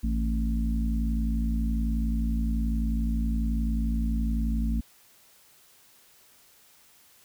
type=harmonic tone with a mistuned harmonic; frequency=55.2 Hz; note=A1; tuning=6 cents sharp; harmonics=1 / 3 / 4 / 5; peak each=-25 / -36 / -30 / -39 dBFS; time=0.03-4.81 s; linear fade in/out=10 ms; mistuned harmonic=4; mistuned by=+28 cents; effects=white hiss -58 dBFS RMS until 7.24 s

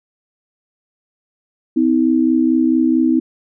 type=tone pair together; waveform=sine; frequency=255.5 / 320 Hz; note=C4 / D#4; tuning=-41 / +49 cents; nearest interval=major third; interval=390 cents; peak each=-14 dBFS; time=1.76-3.2 s; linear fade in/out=10 ms; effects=none

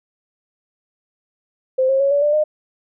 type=tone with pitch steps; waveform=sine; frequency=520 / 536.8 / 554.1 / 572 / 590.5 / 609.5 Hz; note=C5 / C5 / C#5 / D5 / D5 / D#5; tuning=-11 / +44 / -1 / -46 / +9 / -36 cents; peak=-13 dBFS; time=1.78-2.44 s; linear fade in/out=10 ms; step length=110 ms; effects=none

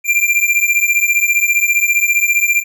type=beating tone pair; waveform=square; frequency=2370 / 2385 Hz; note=D7 / D7; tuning=+15 / +26 cents; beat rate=15 Hz; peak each=-15 dBFS; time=0.04-2.64 s; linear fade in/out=50 ms; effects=none

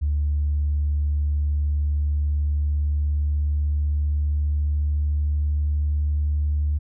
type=tone with pitch glide; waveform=sine; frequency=73.42 to 74.06 Hz; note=D2 to D2; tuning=0 to +15 cents; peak=-18 dBFS; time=0.01-6.79 s; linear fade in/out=20 ms; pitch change=+15 cents; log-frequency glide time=1.81-6.18 s; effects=tanh soft clip ceiling -15 dBFS

